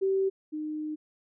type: tone pair in turn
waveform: sine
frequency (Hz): 385.8 / 306.2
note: G4 / D#4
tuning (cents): -28 / -28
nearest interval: major third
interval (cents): 400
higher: first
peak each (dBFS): -23 / -31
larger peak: first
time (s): 0.01-0.3 / 0.52-0.96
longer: second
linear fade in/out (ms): 20
effects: none